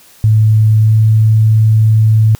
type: tone with pitch glide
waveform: sine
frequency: 108.7 to 109.58 Hz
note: A2 to A2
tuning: -21 to -7 cents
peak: -5 dBFS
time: 0.24-2.35 s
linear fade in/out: 0 ms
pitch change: +14 cents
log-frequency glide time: 0.81-0.92 s
effects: white hiss -43 dBFS RMS until 2.39 s